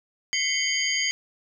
sine tone cluster, 2037 / 2187 / 3102 / 4777 / 6560 Hz, C7 / C#7 / G7 / D8 / G#8, -47 / -24 / -19 / +29 / -22 cents, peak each -29 dBFS, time 0.33-1.11 s, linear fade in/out 0 ms, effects none

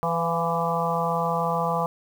harmonic tone with a mistuned harmonic, 167 Hz, E3, 23 cents sharp, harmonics 1 / 3 / 4 / 5 / 6 / 7, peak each -29 / -29 / -29 / -29 / -29 / -29 dBFS, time 0.03-1.86 s, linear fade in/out 0 ms, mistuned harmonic 4, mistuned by +36 cents, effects 8-bit

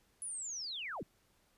sine linear sweep, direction down, 10190 to 110 Hz, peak -39 dBFS, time 0.22-1.03 s, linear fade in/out 0 ms, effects pink hiss -72 dBFS RMS until 1.57 s + resampled to 32000 Hz

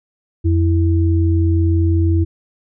sine tone pair together, 87.15 / 328.8 Hz, F2 / E4, -3 / -4 cents, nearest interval octave + major seventh, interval 2299 cents, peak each -12 / -19 dBFS, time 0.44-2.25 s, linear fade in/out 20 ms, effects none

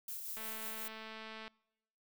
violet noise with tremolo, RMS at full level -42 dBFS, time 0.08-0.88 s, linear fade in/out 2 ms, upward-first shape triangle, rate 5.5 Hz, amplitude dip 40%
click train, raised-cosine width 0.3 ms, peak -32 dBFS, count 245, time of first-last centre 0.37-1.479 s, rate 220 Hz
effects noise-tail reverb RT60 0.9 s tail -26 dB re dry

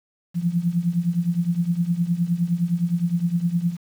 sine tone with tremolo, 172.4 Hz, F3, 22 cents flat, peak -15 dBFS, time 0.34-3.77 s, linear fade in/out 50 ms, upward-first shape triangle, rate 9.7 Hz, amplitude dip 90%, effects 8-bit

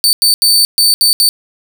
sawtooth tone bursts at uneven times, 4553 Hz, C#8, 45 cents sharp, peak -4 dBFS, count 6, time 0.04-0.13 / 0.22-0.34 / 0.42-0.65 / 0.78-0.94 / 1.01-1.13 / 1.2-1.29 s, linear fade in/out 0 ms, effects none

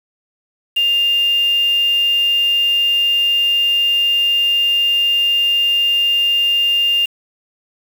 sine tone with quantisation, 2804 Hz, F7, 6 cents sharp, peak -12 dBFS, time 0.76-7.06 s, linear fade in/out 10 ms, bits 5, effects none

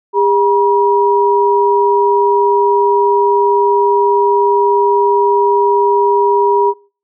sine tone pair together, 404 / 960.9 Hz, G#4 / B5, -48 / -48 cents, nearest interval octave + minor third, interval 1500 cents, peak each -11 / -11 dBFS, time 0.13-6.74 s, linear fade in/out 50 ms, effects noise-tail reverb RT60 0.4 s tail -23 dB re dry

